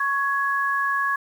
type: tone pair together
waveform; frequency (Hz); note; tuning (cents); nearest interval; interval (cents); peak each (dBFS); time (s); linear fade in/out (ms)
sine; 1108.7 / 1673.8; C#6 / G#6; 0 / +13; perfect fifth; 713; -23; 0-1.16; 5
effects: 8-bit